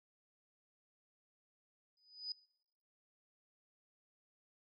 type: tone with exponential growth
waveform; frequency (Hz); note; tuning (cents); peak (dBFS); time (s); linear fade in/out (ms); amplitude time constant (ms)
sine; 4978; D#8; 0; -36; 1.97-2.32; 2; 74
effects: noise-tail reverb RT60 0.8 s tail -23 dB re dry